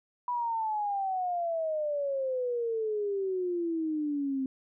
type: exponential sweep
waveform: sine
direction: down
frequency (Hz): 987.8 to 261.6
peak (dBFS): -28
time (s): 0.28-4.46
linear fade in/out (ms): 2
effects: none